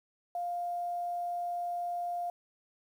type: tone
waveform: sine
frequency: 701 Hz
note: F5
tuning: 6 cents sharp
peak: -32 dBFS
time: 0.35-2.3 s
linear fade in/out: 2 ms
effects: 10-bit